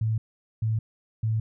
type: tone bursts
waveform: sine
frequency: 110.6 Hz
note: A2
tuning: 9 cents sharp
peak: -22 dBFS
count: 3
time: 0.01-1.4 s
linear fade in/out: 5 ms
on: 170 ms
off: 440 ms
effects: none